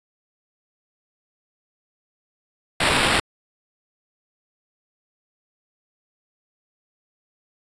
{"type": "noise with sample-and-hold", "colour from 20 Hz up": "white", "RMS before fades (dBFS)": -19, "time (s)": [2.8, 3.2], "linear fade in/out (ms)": 5, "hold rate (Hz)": 6300, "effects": ["resampled to 22050 Hz"]}